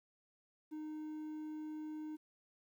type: tone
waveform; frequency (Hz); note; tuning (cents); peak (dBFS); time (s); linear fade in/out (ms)
triangle; 308; D#4; -17; -40; 0.71-2.17; 20
effects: 12-bit